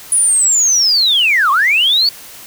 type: linear two-way sweep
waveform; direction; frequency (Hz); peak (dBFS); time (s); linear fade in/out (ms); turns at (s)
sine; down then up; 9956 to 1046.5 to 4567; -8; 0.12-2.09; 2; 1.51
effects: tanh soft clip ceiling -4 dBFS + white hiss -35 dBFS RMS until 2.46 s